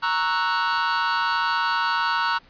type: chord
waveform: 45% pulse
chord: F# dominant seventh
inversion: first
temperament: equal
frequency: 932.3 / 1108.7 / 1318.5 / 1480 Hz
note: A#5 / C#6 / E6 / F#6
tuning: 0 / 0 / 0 / 0 cents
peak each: -25 / -28 / -27 / -25 dBFS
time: 0.02-2.39 s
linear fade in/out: 20 ms
effects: pink hiss -54 dBFS RMS until 2.49 s + resampled to 11025 Hz